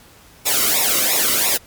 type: noise with flanger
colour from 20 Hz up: white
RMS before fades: -17 dBFS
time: 0.45-1.58 s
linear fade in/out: 20 ms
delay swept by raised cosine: 0.64 to 1.2 ms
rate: 2.9 Hz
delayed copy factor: -0.85
effects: pink hiss -47 dBFS RMS until 1.66 s + MP3 96 kbps